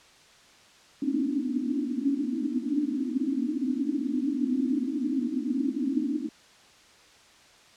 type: band-pass noise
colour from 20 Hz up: pink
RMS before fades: -28 dBFS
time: 1.02-6.29 s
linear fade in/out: 5 ms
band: 240 to 310 Hz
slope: 96 dB/octave
effects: white hiss -55 dBFS RMS until 7.76 s + low-pass 6000 Hz 12 dB/octave